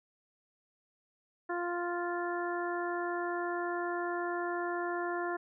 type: harmonic tone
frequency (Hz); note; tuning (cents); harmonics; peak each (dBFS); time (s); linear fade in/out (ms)
349.2; F4; 0; 1 / 2 / 3 / 4 / 5; -35 / -38 / -40 / -41 / -42; 1.49-5.37; 10
effects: none